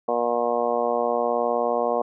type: harmonic tone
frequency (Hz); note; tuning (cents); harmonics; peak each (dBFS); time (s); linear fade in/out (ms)
119.5; A#2; +43; 2 / 3 / 4 / 5 / 6 / 7 / 8 / 9; -33 / -34 / -25 / -26 / -26 / -33 / -34 / -31; 0.08-2.02; 5
effects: none